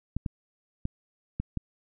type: clicks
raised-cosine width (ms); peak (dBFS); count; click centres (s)
5; -17; 5; 0.166 / 0.262 / 0.854 / 1.4 / 1.573
effects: none